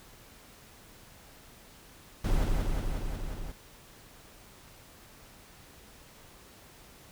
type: noise with echo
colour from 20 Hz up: brown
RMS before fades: -26 dBFS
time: 2.24-2.44 s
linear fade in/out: 5 ms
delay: 180 ms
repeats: 6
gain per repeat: -2 dB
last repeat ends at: 3.52 s
effects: pink hiss -54 dBFS RMS until 7.11 s